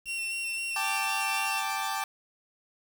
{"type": "tone with vibrato", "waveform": "40% pulse", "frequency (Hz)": 2721, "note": "F7", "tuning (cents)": -46, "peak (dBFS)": -30, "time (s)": [0.05, 1.63], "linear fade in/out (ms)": 50, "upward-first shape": "square", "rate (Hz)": 3.8, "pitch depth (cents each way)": 12}
{"type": "chord", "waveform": "sawtooth", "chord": "G suspended second", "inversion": "none", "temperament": "equal", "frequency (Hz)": [784, 880, 1174.7], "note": ["G5", "A5", "D6"], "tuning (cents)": [0, 0, 0], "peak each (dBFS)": -30, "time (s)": [0.76, 2.04], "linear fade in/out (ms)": 2}
{"effects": ["8-bit"]}